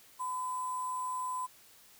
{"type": "tone with sample-and-hold", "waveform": "sine", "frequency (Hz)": 1013, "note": "B5", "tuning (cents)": 44, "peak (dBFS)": -33, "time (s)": [0.19, 1.47], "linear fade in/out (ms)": 20, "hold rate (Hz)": 8820, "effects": ["white hiss -59 dBFS RMS until 1.99 s"]}